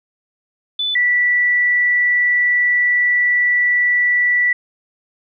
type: tone pair in turn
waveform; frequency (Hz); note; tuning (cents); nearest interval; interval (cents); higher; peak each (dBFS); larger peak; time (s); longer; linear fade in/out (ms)
sine; 3493 / 1960.4; A7 / B6; -13 / -13; minor seventh; 1000; first; -17 / -12; second; 0.79-0.95 / 0.95-4.53; second; 5
effects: none